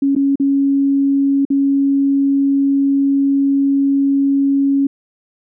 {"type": "tone with dropouts", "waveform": "sine", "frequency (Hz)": 276.8, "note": "C#4", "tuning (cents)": -2, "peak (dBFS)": -11, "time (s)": [0.02, 4.87], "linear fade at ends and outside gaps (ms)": 5, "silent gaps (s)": [[0.152, 0.162], [0.357, 0.398], [1.452, 1.502]], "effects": []}